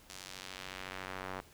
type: tone with band-pass filter sweep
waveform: square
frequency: 46.93 Hz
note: F#1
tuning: 25 cents sharp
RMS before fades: -45 dBFS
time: 0.09-1.41 s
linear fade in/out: 10 ms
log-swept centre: 6600 to 1100 Hz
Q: 0.87
effects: pink hiss -60 dBFS RMS until 1.53 s